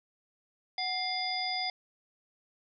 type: harmonic tone with a mistuned harmonic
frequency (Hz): 701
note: F5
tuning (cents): +6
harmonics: 1 / 3 / 5 / 7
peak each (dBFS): -35 / -37 / -39 / -34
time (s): 0.78-1.7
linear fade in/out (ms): 2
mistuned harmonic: 1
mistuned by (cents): +97
effects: none